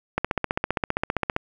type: click train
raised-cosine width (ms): 0.5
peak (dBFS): -7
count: 19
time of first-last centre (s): 0.18-1.364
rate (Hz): 15.2
effects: 8-bit